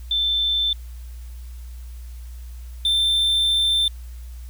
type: tone pair in turn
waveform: sine / triangle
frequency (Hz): 3544 / 3563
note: A7 / A7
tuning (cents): +12 / +21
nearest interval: unison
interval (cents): 9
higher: second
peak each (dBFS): -18 / -15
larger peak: second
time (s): 0.11-0.73 / 2.85-3.88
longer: second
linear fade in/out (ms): 2
effects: added 60 Hz sine -33 dBFS peak until 4.49 s + white hiss -53 dBFS RMS until 4.49 s